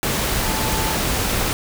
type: tone in noise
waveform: sine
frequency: 876 Hz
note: A5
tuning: 8 cents flat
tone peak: -28 dBFS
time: 0.45-0.95 s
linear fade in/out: 0 ms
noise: pink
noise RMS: -21 dBFS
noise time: 0.03-1.53 s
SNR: -10 dB
effects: none